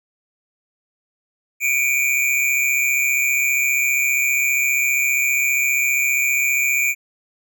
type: tone pair together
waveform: square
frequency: 2278 / 2413 Hz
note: C#7 / D7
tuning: +47 / +46 cents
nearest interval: minor second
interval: 99 cents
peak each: -21 / -19 dBFS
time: 1.6-6.95 s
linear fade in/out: 50 ms
effects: none